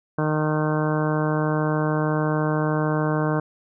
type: harmonic tone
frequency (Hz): 153.6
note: D#3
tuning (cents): -22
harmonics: 1 / 2 / 3 / 4 / 5 / 6 / 7 / 8 / 9 / 10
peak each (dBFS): -23 / -26 / -28 / -29 / -34 / -34 / -32 / -37 / -37 / -34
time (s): 0.18-3.4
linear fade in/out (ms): 5
effects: none